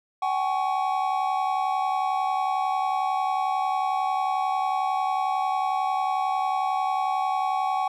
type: chord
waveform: triangle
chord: F# suspended second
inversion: none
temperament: equal with one note detuned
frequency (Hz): 759.5 / 830.6 / 1108.7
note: F#5 / G#5 / C#6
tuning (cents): +45 / 0 / 0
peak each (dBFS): -23 / -27 / -27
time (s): 0.22-7.88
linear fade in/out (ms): 5
effects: none